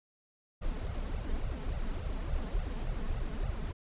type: noise with flanger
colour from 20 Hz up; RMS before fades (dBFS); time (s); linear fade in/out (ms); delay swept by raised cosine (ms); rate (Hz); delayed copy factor
brown; -34; 0.61-3.73; 20; 1.4 to 4.7; 3.5; +0.95
effects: resampled to 8000 Hz